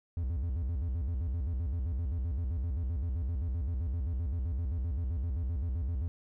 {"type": "tone with vibrato", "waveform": "triangle", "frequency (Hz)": 73.42, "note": "D2", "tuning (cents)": 0, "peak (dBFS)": -28, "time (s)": [0.17, 6.08], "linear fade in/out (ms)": 0, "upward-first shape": "square", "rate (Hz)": 7.7, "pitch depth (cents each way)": 260, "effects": []}